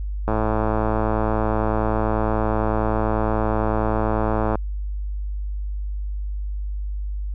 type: click train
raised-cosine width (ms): 1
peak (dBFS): -8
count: 467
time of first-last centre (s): 0.28-4.555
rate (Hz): 109
effects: added 50 Hz sine -24 dBFS peak until 7.34 s